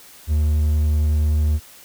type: tone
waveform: triangle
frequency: 75.9 Hz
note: D#2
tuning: 42 cents flat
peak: -13 dBFS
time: 0.27-1.6 s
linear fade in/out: 50 ms
effects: white hiss -45 dBFS RMS until 1.84 s